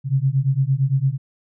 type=beating tone pair; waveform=sine; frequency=130.81 / 139.61 Hz; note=C3 / C#3; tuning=0 / +13 cents; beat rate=8.8 Hz; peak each=-19 dBFS; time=0.04-1.18 s; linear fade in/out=50 ms; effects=none